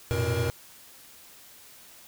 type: tone cluster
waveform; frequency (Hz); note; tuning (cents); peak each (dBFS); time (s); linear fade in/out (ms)
square; 90 / 113 / 123.2 / 474.7; F#2 / A2 / B2 / A#4; -47 / +47 / -4 / +31; -31; 0.11-0.5; 0
effects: white hiss -51 dBFS RMS until 2.07 s